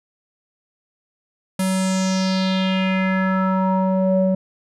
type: tone with low-pass filter sweep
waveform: square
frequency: 188.7 Hz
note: F#3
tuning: 34 cents sharp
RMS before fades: -19 dBFS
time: 1.59-4.35 s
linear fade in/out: 5 ms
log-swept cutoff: 11000 to 470 Hz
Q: 3.5
effects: none